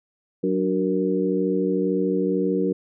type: harmonic tone with a mistuned harmonic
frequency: 93.4 Hz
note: F#2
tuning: 17 cents sharp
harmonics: 2 / 3 / 4 / 5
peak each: -25 / -25 / -25 / -25 dBFS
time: 0.43-2.73 s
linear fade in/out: 10 ms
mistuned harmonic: 3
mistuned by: +69 cents
effects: none